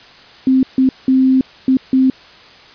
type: tone bursts at uneven times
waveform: sine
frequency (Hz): 261.6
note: C4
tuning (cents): 0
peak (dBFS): -8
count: 5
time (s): 0.47-0.63 / 0.78-0.89 / 1.08-1.41 / 1.68-1.77 / 1.93-2.1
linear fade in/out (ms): 2
effects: white hiss -41 dBFS RMS until 2.74 s + resampled to 11025 Hz